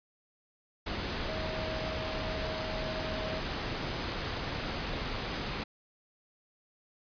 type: tone in noise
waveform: sine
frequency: 633 Hz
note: D#5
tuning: 30 cents sharp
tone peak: -38 dBFS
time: 1.28-3.4 s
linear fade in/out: 10 ms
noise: pink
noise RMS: -35 dBFS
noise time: 0.86-5.64 s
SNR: -6 dB
effects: resampled to 11025 Hz